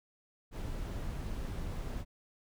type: noise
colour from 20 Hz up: brown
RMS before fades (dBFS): -38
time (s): 0.51-2.05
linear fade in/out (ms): 50
effects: none